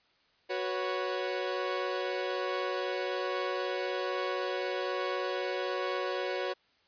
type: chord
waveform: sawtooth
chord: F# suspended fourth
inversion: none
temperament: equal with one note detuned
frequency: 370 / 490.5 / 554.4 Hz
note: F#4 / B4 / C#5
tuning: 0 / -12 / 0 cents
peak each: -31 / -33 / -31 dBFS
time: 0.49-6.54 s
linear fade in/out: 20 ms
effects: white hiss -68 dBFS RMS until 6.87 s + resampled to 11025 Hz